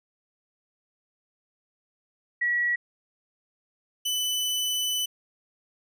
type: tone pair in turn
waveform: sine / sawtooth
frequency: 1927 / 2996 Hz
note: B6 / F#7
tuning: -43 / +21 cents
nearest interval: minor sixth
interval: 764 cents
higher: second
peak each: -22 dBFS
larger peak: neither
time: 2.41-2.76 / 4.05-5.06 s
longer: second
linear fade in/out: 10 ms
effects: none